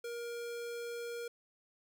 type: tone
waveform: square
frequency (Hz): 472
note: A#4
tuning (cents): +22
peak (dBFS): -40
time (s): 0.04-1.28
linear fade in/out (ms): 5
effects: none

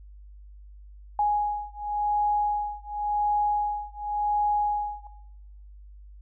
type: beating tone pair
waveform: sine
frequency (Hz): 830.6 / 831.51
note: G#5 / G#5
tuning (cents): 0 / +2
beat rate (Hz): 0.91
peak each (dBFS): -26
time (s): 1.19-5.07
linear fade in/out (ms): 2
effects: noise-tail reverb RT60 0.9 s tail -17 dB re dry + added 50 Hz sine -44 dBFS peak until 6.21 s

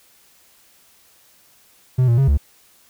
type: tone with pitch steps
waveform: triangle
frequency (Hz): 127.6 / 117.7 / 135.9 / 70.9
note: C3 / A#2 / C#3 / C#2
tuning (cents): -43 / +17 / -34 / +40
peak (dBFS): -10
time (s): 1.98-2.376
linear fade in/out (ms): 10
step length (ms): 99
effects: white hiss -54 dBFS RMS until 2.89 s

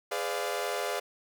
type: chord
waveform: sawtooth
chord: G# diminished seventh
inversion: none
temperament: equal with one note detuned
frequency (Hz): 415.3 / 504.8 / 587.3 / 698.5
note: G#4 / B4 / D5 / F5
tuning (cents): 0 / +38 / 0 / 0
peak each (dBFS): -32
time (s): 0.11-1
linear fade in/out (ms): 10
effects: none

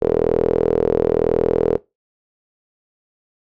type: tone with band-pass filter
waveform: sawtooth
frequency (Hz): 41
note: E1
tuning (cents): -9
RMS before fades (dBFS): -17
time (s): 0.01-1.78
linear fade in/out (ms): 20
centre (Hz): 450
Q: 6.8
effects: noise-tail reverb RT60 0.2 s tail -20 dB re dry

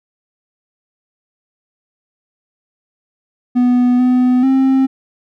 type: tone with pitch steps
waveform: triangle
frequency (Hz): 246.9 / 251.1 / 265.5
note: B3 / B3 / C4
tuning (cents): 0 / +29 / +25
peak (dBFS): -7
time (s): 3.55-4.87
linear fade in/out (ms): 20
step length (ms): 440
effects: none

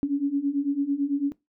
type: beating tone pair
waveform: sine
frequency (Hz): 276.5 / 285.5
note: C#4 / D4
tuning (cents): -4 / -49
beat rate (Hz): 9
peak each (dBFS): -27 / -24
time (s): 0.03-1.32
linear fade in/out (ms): 0
effects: noise-tail reverb RT60 0.2 s tail -20 dB re dry

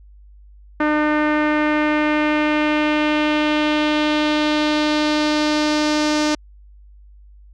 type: tone with low-pass filter sweep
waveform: sawtooth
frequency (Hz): 302.1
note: D4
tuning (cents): +49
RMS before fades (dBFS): -18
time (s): 0.8-6.35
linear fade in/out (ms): 5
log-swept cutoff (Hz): 1700 to 5700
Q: 2
effects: added 50 Hz sine -42 dBFS peak until 7.53 s

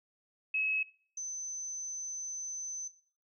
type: tone pair in turn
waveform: sine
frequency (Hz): 2571 / 6115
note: E7 / G8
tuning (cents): -44 / -44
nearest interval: octave + minor third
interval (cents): 1500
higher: second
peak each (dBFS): -29 / -36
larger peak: first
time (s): 0.54-0.83 / 1.17-2.88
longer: second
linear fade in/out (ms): 5
effects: noise-tail reverb RT60 0.5 s tail -19 dB re dry

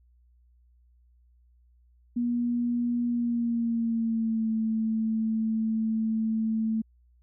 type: tone with pitch glide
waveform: sine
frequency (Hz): 240 to 221.4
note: B3 to A3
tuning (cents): -49 to +11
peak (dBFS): -24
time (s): 2.16-6.82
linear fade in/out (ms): 10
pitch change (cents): -140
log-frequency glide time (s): 3.06-4.5
effects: added 60 Hz sine -58 dBFS peak until 7.22 s

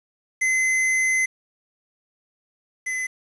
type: tone pair in turn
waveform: square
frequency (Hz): 2050 / 2028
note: C7 / B6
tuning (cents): -36 / +45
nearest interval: unison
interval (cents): 19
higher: first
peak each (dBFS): -19 / -25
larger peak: first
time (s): 0.41-1.26 / 2.86-3.07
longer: first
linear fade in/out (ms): 10
effects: resampled to 24000 Hz + 8-bit

